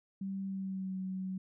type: tone with pitch glide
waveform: sine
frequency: 194 to 188.04 Hz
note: G3 to F#3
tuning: -18 to +28 cents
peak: -35 dBFS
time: 0.21-1.38 s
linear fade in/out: 5 ms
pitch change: -54 cents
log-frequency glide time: 0.45-0.97 s
effects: none